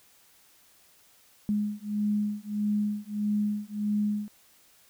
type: beating tone pair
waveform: sine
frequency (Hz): 207.7 / 209.3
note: G#3 / G#3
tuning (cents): 0 / +14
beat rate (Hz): 1.6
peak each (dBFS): -29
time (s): 1.49-4.28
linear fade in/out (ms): 0
effects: white hiss -60 dBFS RMS until 4.89 s